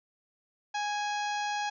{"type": "harmonic tone with a mistuned harmonic", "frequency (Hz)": 828, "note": "G#5", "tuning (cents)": -5, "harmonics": [1, 2, 3, 4, 5, 6, 7, 8], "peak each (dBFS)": [-31, -37, -41, -43, -45, -47, -48, -49], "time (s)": [0.74, 1.7], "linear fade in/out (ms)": 10, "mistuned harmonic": 3, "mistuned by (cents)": 27, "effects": []}